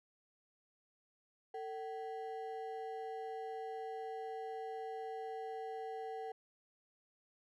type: ring-modulated tone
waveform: triangle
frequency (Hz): 606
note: D#5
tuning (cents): -46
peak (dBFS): -36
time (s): 1.54-6.32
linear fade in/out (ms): 5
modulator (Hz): 158
effects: none